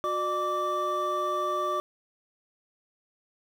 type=tone cluster; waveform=triangle; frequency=363.5 / 603 / 1165 Hz; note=F#4 / D5 / D6; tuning=-31 / +46 / -14 cents; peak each=-32 / -30 / -26 dBFS; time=0.04-1.8 s; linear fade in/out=0 ms; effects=9-bit